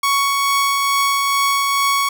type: tone with tremolo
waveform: sawtooth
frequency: 1114 Hz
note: C#6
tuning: 8 cents sharp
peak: -10 dBFS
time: 0.03-2.09 s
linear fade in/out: 5 ms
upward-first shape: triangle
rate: 2.3 Hz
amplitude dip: 25%
effects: none